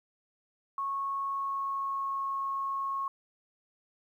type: tone with pitch glide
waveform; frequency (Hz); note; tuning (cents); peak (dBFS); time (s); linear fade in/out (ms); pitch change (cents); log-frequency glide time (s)
sine; 1100 to 1093; C#6 to C#6; -14 to -25; -30; 0.78-3.08; 2; -11; 1.31-2.27
effects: 11-bit